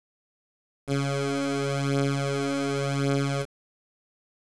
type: beating tone pair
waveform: 15% pulse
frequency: 138.59 / 139.48 Hz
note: C#3 / C#3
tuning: 0 / +11 cents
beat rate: 0.89 Hz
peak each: -23 / -20 dBFS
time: 0.87-3.46 s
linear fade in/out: 50 ms
effects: resampled to 22050 Hz + 7-bit